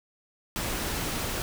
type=noise; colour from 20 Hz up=pink; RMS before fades=-31 dBFS; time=0.56-1.42 s; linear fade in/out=0 ms; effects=none